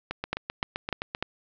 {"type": "two click trains", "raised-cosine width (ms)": 0.3, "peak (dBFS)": [-11, -14], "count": [4, 9], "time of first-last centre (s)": [[0.33, 1.226], [0.11, 1.149]], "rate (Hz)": [3.35, 7.7], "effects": ["low-pass 5000 Hz 12 dB/octave"]}